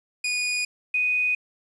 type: tone pair in turn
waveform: sawtooth / sine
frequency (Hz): 2462 / 2488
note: D#7 / D#7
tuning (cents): -19 / -1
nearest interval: unison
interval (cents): 18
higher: second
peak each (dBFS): -20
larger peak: neither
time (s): 0.24-0.65 / 0.94-1.35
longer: neither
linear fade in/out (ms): 5
effects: resampled to 22050 Hz + 9-bit